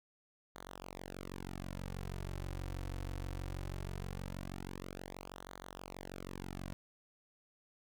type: tone with flanger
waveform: sawtooth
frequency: 46.25 Hz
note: F#1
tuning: in tune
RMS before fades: -44 dBFS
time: 0.55-6.73 s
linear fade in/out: 0 ms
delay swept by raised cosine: 0.38 to 4.98 ms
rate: 0.2 Hz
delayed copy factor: -0.9
effects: none